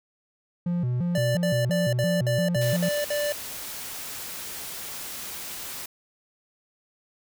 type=tone with vibrato; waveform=triangle; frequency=146.83 Hz; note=D3; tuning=in tune; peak=-21 dBFS; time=0.66-2.89 s; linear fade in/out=5 ms; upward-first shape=square; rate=2.9 Hz; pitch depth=300 cents each way
type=tone bursts; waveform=square; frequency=587.3 Hz; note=D5; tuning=in tune; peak=-25 dBFS; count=8; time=1.15-3.323 s; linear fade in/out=2 ms; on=220 ms; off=59 ms
type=noise; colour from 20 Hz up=white; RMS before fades=-36 dBFS; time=2.61-5.86 s; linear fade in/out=5 ms
effects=none